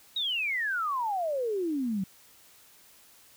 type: exponential sweep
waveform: sine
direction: down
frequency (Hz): 3855 to 182.9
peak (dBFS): -27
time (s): 0.16-2.04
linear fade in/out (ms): 5
effects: white hiss -57 dBFS RMS until 3.36 s

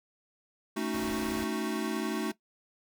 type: chord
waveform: square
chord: D# half-diminished seventh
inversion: second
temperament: equal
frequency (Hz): 220 / 277.2 / 311.1 / 370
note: A3 / C#4 / D#4 / F#4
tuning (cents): 0 / 0 / 0 / 0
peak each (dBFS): -35 / -39 / -36 / -36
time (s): 0.76-2.32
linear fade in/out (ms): 10
type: noise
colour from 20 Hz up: pink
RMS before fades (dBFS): -42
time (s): 0.94-1.44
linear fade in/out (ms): 0
effects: noise-tail reverb RT60 0.1 s tail -17 dB re dry

